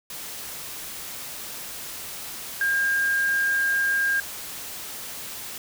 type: tone in noise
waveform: sine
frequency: 1610 Hz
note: G6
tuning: 46 cents sharp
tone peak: -20 dBFS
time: 2.61-4.2 s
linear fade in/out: 2 ms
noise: white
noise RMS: -36 dBFS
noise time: 0.1-5.58 s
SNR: +13 dB
effects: none